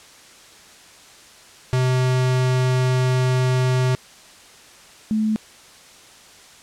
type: tone pair in turn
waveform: square / sine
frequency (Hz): 128 / 216.8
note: C3 / A3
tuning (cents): -38 / -25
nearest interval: major sixth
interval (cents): 913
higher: second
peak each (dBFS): -17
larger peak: neither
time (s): 1.73-3.95 / 5.11-5.36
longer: first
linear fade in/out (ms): 0
effects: white hiss -46 dBFS RMS until 6.62 s + low-pass 8000 Hz 12 dB/octave